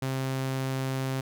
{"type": "tone", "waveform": "sawtooth", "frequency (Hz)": 132.6, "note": "C3", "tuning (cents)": 23, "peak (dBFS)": -24, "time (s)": [0.02, 1.21], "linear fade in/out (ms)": 5, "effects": []}